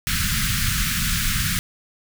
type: band-stop noise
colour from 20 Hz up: pink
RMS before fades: -22 dBFS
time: 0.07-1.59 s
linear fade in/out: 0 ms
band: 220 to 1300 Hz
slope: 48 dB/octave
effects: none